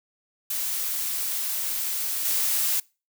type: noise with level steps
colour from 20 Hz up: blue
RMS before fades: -28 / -24 dBFS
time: 0.5-2.8 s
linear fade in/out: 5 ms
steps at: 2.25 s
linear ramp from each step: 2 ms
effects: noise-tail reverb RT60 0.3 s tail -24 dB re dry